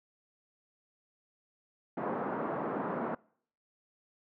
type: band-pass noise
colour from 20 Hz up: pink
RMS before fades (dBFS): -35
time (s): 1.97-3.15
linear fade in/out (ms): 5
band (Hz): 190 to 1300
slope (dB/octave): 24
effects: noise-tail reverb RT60 0.6 s tail -25 dB re dry